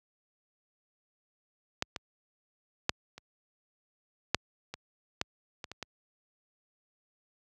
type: clicks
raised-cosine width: 0.2 ms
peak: -11 / -18 / -7 / -28 / -6 / -21 / -11 / -21 / -24 / -20 dBFS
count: 10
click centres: 1.824 / 1.962 / 2.894 / 3.18 / 4.346 / 4.74 / 5.214 / 5.642 / 5.716 / 5.827 s
effects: high-pass 60 Hz 12 dB/octave

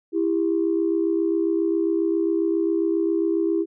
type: tone pair together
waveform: sine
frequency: 330.8 / 398.2 Hz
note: E4 / G4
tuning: +6 / +27 cents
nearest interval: minor third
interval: 321 cents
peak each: -20 / -23 dBFS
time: 0.12-3.66 s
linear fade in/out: 50 ms
effects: tanh soft clip ceiling -11 dBFS

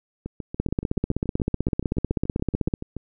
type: two click trains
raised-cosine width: 3 ms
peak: -18 / -9 dBFS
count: 20 / 35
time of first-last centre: 0.26-2.967 / 0.6-2.738 s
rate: 7.02 / 15.9 Hz
effects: none

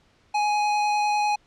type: tone with vibrato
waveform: square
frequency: 835 Hz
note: G#5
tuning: 9 cents sharp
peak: -21 dBFS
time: 0.34-1.36 s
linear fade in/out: 10 ms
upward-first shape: sine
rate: 10 Hz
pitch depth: 8 cents each way
effects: pink hiss -61 dBFS RMS until 1.46 s + low-pass 5000 Hz 12 dB/octave

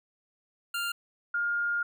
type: tone pair in turn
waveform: 25% pulse / sine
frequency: 1396.9 / 1413.9 Hz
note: F6 / F6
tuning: 0 / +21 cents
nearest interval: unison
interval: 21 cents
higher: second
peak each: -26 dBFS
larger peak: neither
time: 0.74-0.92 / 1.34-1.83 s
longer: second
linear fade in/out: 5 ms
effects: none

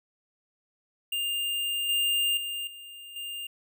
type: tone with level steps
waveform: square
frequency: 2805 Hz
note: F7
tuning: 7 cents sharp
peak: -28 / -24 / -32 / -43 / -35 dBFS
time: 1.12-3.47 s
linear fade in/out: 5 ms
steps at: 1.89 / 2.37 / 2.67 / 3.16 s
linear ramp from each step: 2 ms
effects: none

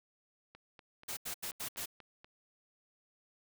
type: click train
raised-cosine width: 0.3 ms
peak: -37 dBFS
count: 8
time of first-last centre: 0.55-2.245 s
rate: 4.13 Hz
type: noise bursts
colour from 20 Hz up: white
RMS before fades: -40 dBFS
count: 5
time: 1.08-1.859 s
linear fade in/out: 10 ms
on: 91 ms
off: 81 ms
effects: none

